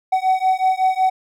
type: beating tone pair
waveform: triangle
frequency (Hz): 750 / 755.4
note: F#5 / F#5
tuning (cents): +23 / +36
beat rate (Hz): 5.4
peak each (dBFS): -16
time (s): 0.12-1.1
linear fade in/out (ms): 10
effects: none